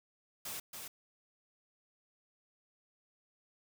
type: noise with echo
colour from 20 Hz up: white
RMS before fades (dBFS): -42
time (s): 0.45-0.6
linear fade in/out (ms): 5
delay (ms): 280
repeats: 1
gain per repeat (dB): -4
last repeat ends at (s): 0.88
effects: none

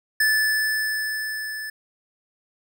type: tone with level ramp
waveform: square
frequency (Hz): 1743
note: A6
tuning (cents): -17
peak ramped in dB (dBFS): -17 to -31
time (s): 0.2-1.7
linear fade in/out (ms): 5
effects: none

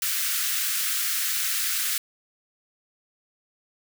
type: high-pass noise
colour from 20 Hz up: white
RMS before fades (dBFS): -26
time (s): 0.02-1.98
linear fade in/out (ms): 2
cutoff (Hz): 1300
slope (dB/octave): 48
effects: none

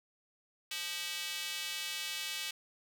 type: tone with high-pass filter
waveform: square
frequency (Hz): 174.61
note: F3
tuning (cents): 0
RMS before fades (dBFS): -39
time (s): 0.71-2.51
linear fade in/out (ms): 5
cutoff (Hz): 2900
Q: 1.6
effects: none

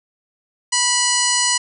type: harmonic tone with a mistuned harmonic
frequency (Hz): 980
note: B5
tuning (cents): -14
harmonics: 1 / 2 / 3 / 4 / 5 / 6 / 7 / 8 / 9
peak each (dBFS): -24 / -24 / -24 / -24 / -24 / -24 / -24 / -24 / -24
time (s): 0.72-1.58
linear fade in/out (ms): 10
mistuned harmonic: 4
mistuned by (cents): +100
effects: none

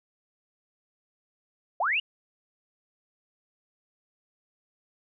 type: linear sweep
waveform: sine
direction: up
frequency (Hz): 587.3 to 2960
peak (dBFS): -23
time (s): 1.8-2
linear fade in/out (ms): 5
effects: none

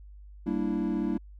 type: chord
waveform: triangle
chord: E half-diminished seventh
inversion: first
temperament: equal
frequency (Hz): 196 / 233.1 / 293.7 / 329.6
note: G3 / Bb3 / D4 / E4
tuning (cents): 0 / 0 / 0 / 0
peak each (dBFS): -30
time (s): 0.46-1.18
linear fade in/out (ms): 10
effects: added 50 Hz sine -45 dBFS peak until 1.39 s

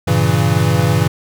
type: chord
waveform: square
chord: G diminished seventh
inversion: none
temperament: equal with one note detuned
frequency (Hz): 98.62 / 116.54 / 138.59 / 164.81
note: G2 / Bb2 / Db3 / Fb3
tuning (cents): +11 / 0 / 0 / 0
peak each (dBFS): -18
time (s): 0.07-1.08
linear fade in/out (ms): 10
effects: none

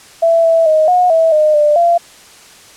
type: tone with pitch steps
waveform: sine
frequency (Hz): 665 / 658 / 625 / 723 / 651 / 612 / 595 / 686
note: E5 / E5 / D#5 / F#5 / E5 / D#5 / D5 / F5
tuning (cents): +15 / -3 / +8 / -40 / -22 / -29 / +22 / -31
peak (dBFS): -7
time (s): 0.22-1.98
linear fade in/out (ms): 10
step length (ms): 220
effects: white hiss -40 dBFS RMS until 2.76 s + low-pass 9000 Hz 12 dB/octave

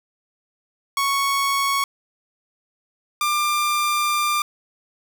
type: tone pair in turn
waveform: sawtooth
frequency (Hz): 1108.7 / 1192.3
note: C#6 / D6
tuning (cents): 0 / +26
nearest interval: minor second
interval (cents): 126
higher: second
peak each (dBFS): -15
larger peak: neither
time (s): 0.97-1.84 / 3.21-4.42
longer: second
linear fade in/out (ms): 2
effects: none

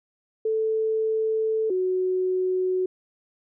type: tone pair in turn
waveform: sine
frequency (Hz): 440 / 370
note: A4 / F#4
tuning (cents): 0 / 0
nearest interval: minor third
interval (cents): 300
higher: first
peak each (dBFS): -21 / -21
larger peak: neither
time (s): 0.45-1.7 / 1.7-2.86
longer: first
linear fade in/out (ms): 5
effects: none

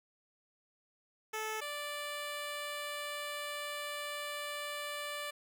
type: tone pair in turn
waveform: 10% pulse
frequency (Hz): 435.5 / 586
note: A4 / D5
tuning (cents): -18 / -4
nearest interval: perfect fourth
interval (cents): 514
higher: second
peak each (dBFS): -28 / -30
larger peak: first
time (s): 1.33-1.61 / 1.61-5.31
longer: second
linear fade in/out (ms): 10
effects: none

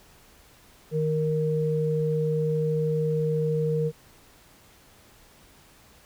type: tone pair together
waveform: sine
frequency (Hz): 155.58 / 466.2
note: D#3 / A#4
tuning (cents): 0 / 0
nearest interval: octave + perfect fifth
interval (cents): 1900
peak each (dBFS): -25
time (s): 0.91-3.92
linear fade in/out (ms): 50
effects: pink hiss -55 dBFS RMS until 6.05 s

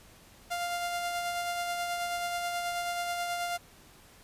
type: tone with tremolo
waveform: sawtooth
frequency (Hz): 698.5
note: F5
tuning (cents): 0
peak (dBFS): -26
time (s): 0.5-3.58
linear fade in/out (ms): 20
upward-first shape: sine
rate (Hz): 9.3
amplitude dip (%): 30
effects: pink hiss -56 dBFS RMS until 4.23 s + resampled to 32000 Hz

